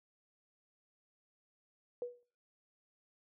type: tone with exponential decay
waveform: sine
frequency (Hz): 486.8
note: B4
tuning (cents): -25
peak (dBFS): -33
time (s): 2.02-2.23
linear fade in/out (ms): 1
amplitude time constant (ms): 44
effects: noise-tail reverb RT60 0.4 s tail -19 dB re dry